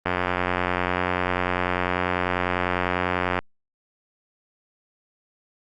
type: click train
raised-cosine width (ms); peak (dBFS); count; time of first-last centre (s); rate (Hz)
0.5; -7; 301; 0.06-3.39; 90.1
effects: Opus 32 kbps